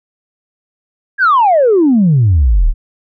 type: exponential sweep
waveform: sine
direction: down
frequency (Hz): 1675 to 31.62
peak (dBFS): -5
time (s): 1.18-2.74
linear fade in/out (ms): 50
effects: tanh soft clip ceiling -3 dBFS